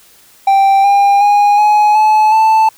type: tone with pitch steps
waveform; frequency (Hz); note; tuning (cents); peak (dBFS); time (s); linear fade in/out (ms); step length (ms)
triangle; 784 / 802.3 / 821.1 / 840.3 / 859.9 / 880; G5 / G5 / G#5 / G#5 / A5 / A5; 0 / +40 / -20 / +20 / -40 / 0; -4; 0.47-2.69; 5; 370
effects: white hiss -45 dBFS RMS until 2.77 s